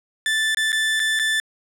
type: tone with dropouts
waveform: 30% pulse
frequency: 1760 Hz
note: A6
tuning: in tune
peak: -16 dBFS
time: 0.26-1.4 s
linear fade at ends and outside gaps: 1 ms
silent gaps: 0.547-0.571 / 0.72-0.728 / 0.996-1 / 1.191-1.196 s
effects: low-pass 11000 Hz 12 dB/octave